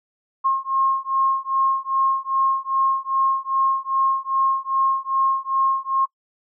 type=beating tone pair; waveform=sine; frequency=1072 / 1074.5 Hz; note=C6 / C6; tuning=+42 / +46 cents; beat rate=2.5 Hz; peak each=-21 dBFS; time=0.44-6.06 s; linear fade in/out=20 ms; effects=noise-tail reverb RT60 0.1 s tail -23 dB re dry